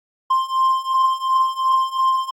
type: beating tone pair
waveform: triangle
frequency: 1048 / 1050.8 Hz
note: C6 / C6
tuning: +2 / +7 cents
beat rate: 2.8 Hz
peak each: -18 / -16 dBFS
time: 0.3-2.31 s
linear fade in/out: 10 ms
effects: AAC 48 kbps